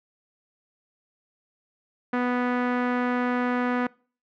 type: tone with low-pass filter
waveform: sawtooth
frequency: 246.9 Hz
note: B3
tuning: in tune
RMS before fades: -25 dBFS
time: 2.13-3.87 s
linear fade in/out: 5 ms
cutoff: 1700 Hz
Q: 1.8
effects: noise-tail reverb RT60 0.4 s tail -24 dB re dry